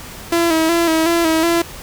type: tone with vibrato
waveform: sawtooth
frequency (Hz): 329.6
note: E4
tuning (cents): 0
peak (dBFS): -9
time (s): 0.32-1.62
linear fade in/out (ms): 5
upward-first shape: square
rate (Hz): 2.7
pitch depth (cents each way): 45
effects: pink hiss -34 dBFS RMS until 1.82 s